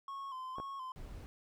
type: tone with vibrato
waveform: triangle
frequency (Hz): 1064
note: C6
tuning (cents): +29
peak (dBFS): -39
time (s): 0.08-0.92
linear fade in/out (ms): 2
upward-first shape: square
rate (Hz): 2.1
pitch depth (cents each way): 54
type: clicks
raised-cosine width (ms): 1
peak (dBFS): -29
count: 2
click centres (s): 0.584 / 0.6
type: noise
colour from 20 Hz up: brown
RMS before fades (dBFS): -47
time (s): 0.96-1.26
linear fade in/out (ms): 0
effects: none